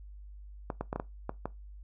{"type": "clicks", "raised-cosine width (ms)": 1, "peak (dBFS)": -19, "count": 7, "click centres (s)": [0.702, 0.81, 0.929, 0.96, 0.999, 1.294, 1.456], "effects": ["noise-tail reverb RT60 0.2 s tail -20 dB re dry", "added 50 Hz sine -45 dBFS peak until 1.83 s"]}